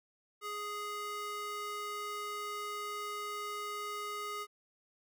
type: tone with high-pass filter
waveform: square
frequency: 415.3 Hz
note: G#4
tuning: in tune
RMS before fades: -40 dBFS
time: 0.41-4.47 s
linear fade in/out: 50 ms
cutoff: 850 Hz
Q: 5.6
effects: none